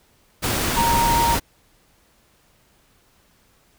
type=tone in noise; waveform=sine; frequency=932.3 Hz; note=A#5; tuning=in tune; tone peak=-17 dBFS; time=0.76-1.36 s; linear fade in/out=20 ms; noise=pink; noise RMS=-22 dBFS; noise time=0.42-1.4 s; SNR=+2 dB; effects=pink hiss -59 dBFS RMS until 3.78 s